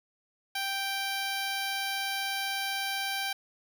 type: tone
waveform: 10% pulse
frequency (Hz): 784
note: G5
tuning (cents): 0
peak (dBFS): -22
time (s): 0.55-3.33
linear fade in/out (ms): 5
effects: none